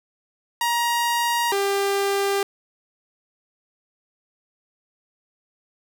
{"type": "tone pair in turn", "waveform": "sawtooth", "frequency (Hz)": [945, 397.3], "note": ["A#5", "G4"], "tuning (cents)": [23, 23], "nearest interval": "octave + minor third", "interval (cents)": 1500, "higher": "first", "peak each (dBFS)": -16, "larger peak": "neither", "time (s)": [[0.61, 1.52], [1.52, 2.43]], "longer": "neither", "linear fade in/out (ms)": 2, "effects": []}